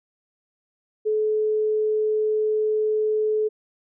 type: tone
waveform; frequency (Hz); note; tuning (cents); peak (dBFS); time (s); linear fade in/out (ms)
sine; 429.9; A4; -40; -19; 1.05-3.49; 20
effects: none